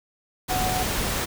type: tone in noise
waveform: sine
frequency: 740 Hz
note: F#5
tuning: in tune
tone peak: -26 dBFS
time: 0.49-0.84 s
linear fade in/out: 20 ms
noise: pink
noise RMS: -26 dBFS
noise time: 0.48-1.26 s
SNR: -3 dB
effects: none